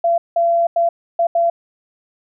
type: tone bursts at uneven times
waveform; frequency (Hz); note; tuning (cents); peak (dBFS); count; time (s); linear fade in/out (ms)
sine; 680; F5; -46; -12; 5; 0.04-0.18 / 0.36-0.67 / 0.76-0.89 / 1.19-1.27 / 1.35-1.5; 5
effects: none